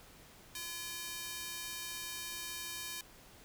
square tone with high-pass filter, 341.7 Hz, F4, 38 cents flat, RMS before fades -43 dBFS, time 0.55-3.01 s, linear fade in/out 2 ms, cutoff 2700 Hz, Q 0.54, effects pink hiss -58 dBFS RMS until 3.44 s

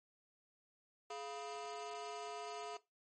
30% pulse ring-modulated tone, 559 Hz, C#5, 14 cents sharp, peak -38 dBFS, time 1.1-2.77 s, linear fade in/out 5 ms, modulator 137 Hz, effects noise-tail reverb RT60 0.2 s tail -17 dB re dry + MP3 32 kbps

